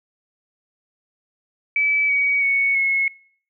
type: tone with pitch steps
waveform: sine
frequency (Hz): 2300 / 2259 / 2219 / 2180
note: D7 / C#7 / C#7 / C#7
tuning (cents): -37 / +32 / +1 / -29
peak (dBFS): -16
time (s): 1.76-3.08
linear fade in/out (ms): 2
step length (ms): 330
effects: noise-tail reverb RT60 0.6 s tail -26 dB re dry

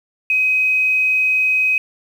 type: tone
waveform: sine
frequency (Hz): 2524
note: D#7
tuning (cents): +24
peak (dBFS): -13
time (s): 0.3-1.78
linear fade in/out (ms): 2
effects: 7-bit

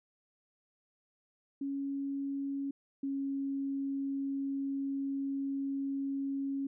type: tone pair in turn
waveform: sine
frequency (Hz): 277.2 / 275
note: C#4 / C#4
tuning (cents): 0 / -14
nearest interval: unison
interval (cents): 14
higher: first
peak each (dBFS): -33 / -32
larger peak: second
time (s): 1.61-2.71 / 3.03-6.67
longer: second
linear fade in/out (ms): 5
effects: none

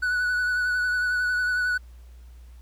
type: tone with vibrato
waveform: triangle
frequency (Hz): 1480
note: F#6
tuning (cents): 0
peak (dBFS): -20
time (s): 0.02-1.78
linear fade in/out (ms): 10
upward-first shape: triangle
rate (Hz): 11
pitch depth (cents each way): 29
effects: added 60 Hz sine -43 dBFS peak until 2.61 s + pink hiss -62 dBFS RMS until 2.61 s

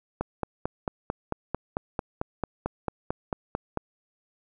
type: click train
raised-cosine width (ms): 1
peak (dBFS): -13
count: 17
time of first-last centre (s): 0.21-3.773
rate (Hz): 4.49
effects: none

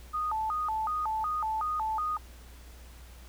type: tone with vibrato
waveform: sine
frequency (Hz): 1041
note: C6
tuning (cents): -9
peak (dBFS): -28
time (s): 0.13-2.18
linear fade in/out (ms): 20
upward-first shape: square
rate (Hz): 2.7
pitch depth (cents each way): 300
effects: added 60 Hz sine -47 dBFS peak until 3.28 s + pink hiss -55 dBFS RMS until 3.28 s

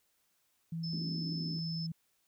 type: tone with pitch glide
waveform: sine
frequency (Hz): 164.81 to 163.67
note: E3 to E3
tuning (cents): 0 to -12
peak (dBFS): -35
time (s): 0.72-1.92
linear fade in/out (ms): 5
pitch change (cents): -12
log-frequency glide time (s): 1.36-1.61
type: tone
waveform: sine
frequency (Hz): 5250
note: E8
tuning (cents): -8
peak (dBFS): -40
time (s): 0.83-1.87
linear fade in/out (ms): 10
type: band-pass noise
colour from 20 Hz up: pink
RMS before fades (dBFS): -44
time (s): 0.93-1.59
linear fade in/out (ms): 0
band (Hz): 200 to 320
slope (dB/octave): 48
effects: white hiss -75 dBFS RMS until 2.27 s

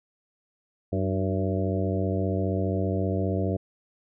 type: harmonic tone with a mistuned harmonic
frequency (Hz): 95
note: F#2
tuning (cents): +46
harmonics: 1 / 2 / 3 / 4 / 5 / 6 / 7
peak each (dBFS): -27 / -30 / -32 / -33 / -34 / -35 / -35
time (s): 0.92-3.57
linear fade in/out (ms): 10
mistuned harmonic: 3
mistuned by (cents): +66
effects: none

